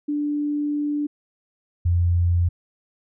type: tone pair in turn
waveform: sine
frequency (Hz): 293.7 / 86.97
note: D4 / F2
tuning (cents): 0 / -7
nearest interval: octave + major sixth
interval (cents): 2107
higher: first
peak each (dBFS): -21 / -16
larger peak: second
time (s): 0.08-1.07 / 1.85-2.49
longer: first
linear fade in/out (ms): 10
effects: none